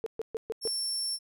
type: tone bursts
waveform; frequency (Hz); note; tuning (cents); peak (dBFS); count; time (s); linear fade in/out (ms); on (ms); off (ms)
sine; 446.5; A4; +25; -29; 5; 0.04-0.675; 0; 23; 130
type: tone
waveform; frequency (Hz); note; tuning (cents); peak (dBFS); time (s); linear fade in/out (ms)
30% pulse; 5430; F8; -50; -26; 0.61-1.19; 50
effects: none